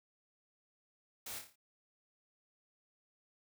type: noise with echo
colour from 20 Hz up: white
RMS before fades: -45 dBFS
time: 1.26-1.39 s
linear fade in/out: 5 ms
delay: 28 ms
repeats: 6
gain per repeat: -5 dB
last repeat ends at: 1.558 s
effects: none